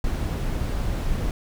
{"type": "noise", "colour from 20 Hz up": "brown", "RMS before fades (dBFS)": -25, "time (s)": [0.04, 1.31], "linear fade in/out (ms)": 2, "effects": []}